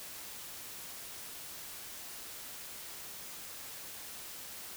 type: silence
effects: white hiss -46 dBFS RMS until 4.76 s